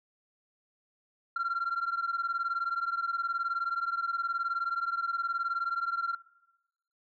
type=beating tone pair; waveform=sine; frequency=1366 / 1385 Hz; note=F6 / F6; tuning=-39 / -15 cents; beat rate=19 Hz; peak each=-29 / -31 dBFS; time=1.36-6.15 s; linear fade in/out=5 ms; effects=noise-tail reverb RT60 0.9 s tail -20 dB re dry + tanh soft clip ceiling -25 dBFS